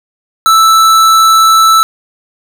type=tone with hard clipping; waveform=sine; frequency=1318.5 Hz; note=E6; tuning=in tune; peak=-5 dBFS; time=0.46-1.83 s; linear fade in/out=0 ms; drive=17 dB; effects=none